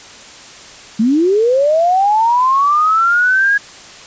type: linear sweep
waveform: sine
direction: up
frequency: 207.7 to 1661.2 Hz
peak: -9 dBFS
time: 0.99-3.58 s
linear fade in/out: 10 ms
effects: white hiss -36 dBFS RMS until 4.06 s + resampled to 16000 Hz